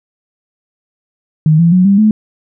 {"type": "tone with pitch steps", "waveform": "sine", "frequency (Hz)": [155.56, 168.66, 182.87, 198.27, 215], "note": ["D#3", "E3", "F#3", "G3", "A3"], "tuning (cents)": [0, 40, -20, 20, -40], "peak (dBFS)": -5, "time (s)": [1.46, 2.11], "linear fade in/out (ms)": 2, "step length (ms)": 130, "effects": []}